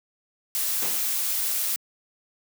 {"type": "noise", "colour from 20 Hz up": "blue", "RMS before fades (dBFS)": -26, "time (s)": [0.55, 1.76], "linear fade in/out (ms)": 0}
{"type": "noise with exponential decay", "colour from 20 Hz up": "pink", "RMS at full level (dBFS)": -30, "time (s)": [0.82, 1.19], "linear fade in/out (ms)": 1, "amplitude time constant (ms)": 80}
{"effects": ["high-pass 200 Hz 12 dB/octave"]}